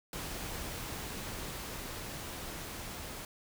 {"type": "noise with level ramp", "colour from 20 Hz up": "pink", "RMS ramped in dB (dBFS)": [-40, -43], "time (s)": [0.13, 3.25], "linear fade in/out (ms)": 2, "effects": []}